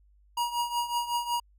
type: tone with tremolo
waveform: square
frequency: 954 Hz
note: A#5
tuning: 40 cents sharp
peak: -25 dBFS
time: 0.37-1.4 s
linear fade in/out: 5 ms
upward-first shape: triangle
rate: 5.4 Hz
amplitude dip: 80%
effects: added 50 Hz sine -58 dBFS peak until 1.58 s